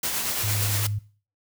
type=noise with tremolo; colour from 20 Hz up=white; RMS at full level=-26 dBFS; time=0.03-0.87 s; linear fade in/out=5 ms; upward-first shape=sine; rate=8.7 Hz; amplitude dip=30%
type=tone; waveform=sine; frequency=103.83 Hz; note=G#2; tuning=in tune; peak=-25 dBFS; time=0.43-0.99 s; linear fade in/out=10 ms
effects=noise-tail reverb RT60 0.4 s tail -19 dB re dry